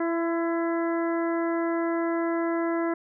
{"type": "harmonic tone with a mistuned harmonic", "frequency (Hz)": 334.4, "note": "E4", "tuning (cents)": 25, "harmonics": [1, 2, 3, 4, 5, 6], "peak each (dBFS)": [-25, -31, -35, -37, -39, -41], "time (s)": [0, 2.94], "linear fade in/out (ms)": 5, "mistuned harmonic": 3, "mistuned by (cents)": 17, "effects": []}